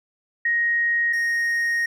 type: tone pair in turn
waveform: sine / triangle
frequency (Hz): 1876 / 1865.6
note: A#6 / A#6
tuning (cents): +11 / +1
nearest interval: unison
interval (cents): 10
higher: first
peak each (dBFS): -18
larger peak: neither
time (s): 0.45-1.13 / 1.13-1.86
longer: second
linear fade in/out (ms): 5
effects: none